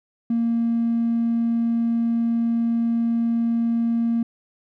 triangle tone, 231.9 Hz, A#3, 9 cents flat, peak -15 dBFS, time 0.3-4.23 s, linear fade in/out 5 ms, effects tanh soft clip ceiling -15 dBFS

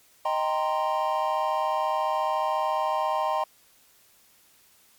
triangle chord, C minor seventh, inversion first, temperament equal, 622.3 / 784 / 932.3 / 1046.5 Hz, Eb5 / G5 / Bb5 / C6, 0 / 0 / 0 / 0 cents, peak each -27 dBFS, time 0.25-3.44 s, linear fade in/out 5 ms, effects white hiss -59 dBFS RMS until 4.98 s + MP3 96 kbps

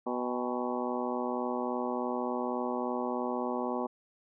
harmonic tone with a mistuned harmonic, 123.47 Hz, B2, in tune, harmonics 2 / 3 / 4 / 5 / 6 / 7 / 8 / 9, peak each -35 / -37 / -38 / -39 / -40 / -40 / -41 / -42 dBFS, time 0.06-3.87 s, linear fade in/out 10 ms, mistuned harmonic 6, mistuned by +93 cents, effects none

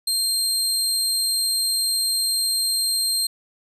25% pulse tone, 4186 Hz, C8, in tune, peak -15 dBFS, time 0.07-3.27 s, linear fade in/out 5 ms, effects none

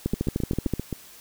two click trains, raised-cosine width 3 ms, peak -11 / -15 dBFS, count 10 / 7, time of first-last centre 0.06-0.737 / 0.14-0.927 s, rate 13.3 / 7.62 Hz, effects white hiss -48 dBFS RMS until 1.2 s

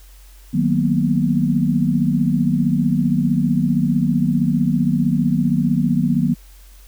sine chord, B major seventh, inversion first, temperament just, 154.34 / 185.21 / 231.5 / 246.9 Hz, D#3 / F#3 / A#3 / B3, -14 / +2 / -12 / 0 cents, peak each -20 dBFS, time 0.53-6.35 s, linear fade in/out 20 ms, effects added 46 Hz sine -41 dBFS peak until 6.87 s + white hiss -51 dBFS RMS until 6.87 s

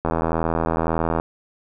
click train, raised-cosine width 1 ms, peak -7 dBFS, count 95, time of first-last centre 0.05-1.199 s, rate 81.8 Hz, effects none

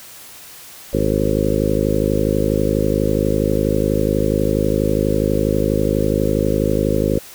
harmonic tone with a mistuned harmonic, 52.2 Hz, G#1, 10 cents sharp, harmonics 1 / 2 / 3 / 4 / 5 / 6 / 7 / 8 / 9 / 10, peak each -24 / -24 / -24 / -24 / -24 / -24 / -24 / -24 / -24 / -24 dBFS, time 0.93-7.19 s, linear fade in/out 5 ms, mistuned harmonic 10, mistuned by +52 cents, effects white hiss -39 dBFS RMS until 7.34 s

